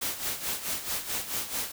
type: noise with tremolo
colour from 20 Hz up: white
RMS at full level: -30 dBFS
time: 0.01-1.72 s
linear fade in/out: 10 ms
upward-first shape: sine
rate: 4.6 Hz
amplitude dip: 70%
effects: none